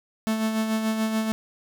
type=tone with tremolo; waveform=45% pulse; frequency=220 Hz; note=A3; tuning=in tune; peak=-21 dBFS; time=0.27-1.32 s; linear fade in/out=0 ms; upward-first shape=sine; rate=6.9 Hz; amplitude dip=45%; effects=none